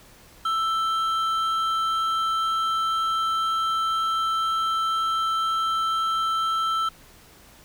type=tone pair together; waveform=triangle; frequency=1324 / 3149 Hz; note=E6 / G7; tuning=+7 / +7 cents; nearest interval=octave + minor third; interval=1500 cents; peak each=-20 / -31 dBFS; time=0.45-6.89 s; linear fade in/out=5 ms; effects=pink hiss -51 dBFS RMS until 7.64 s